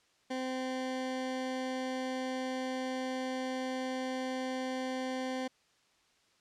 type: tone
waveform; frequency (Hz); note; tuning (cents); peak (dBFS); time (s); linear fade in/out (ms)
20% pulse; 258.6; C4; -20; -29; 0.3-5.48; 10
effects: white hiss -69 dBFS RMS until 6.4 s + low-pass 6000 Hz 12 dB/octave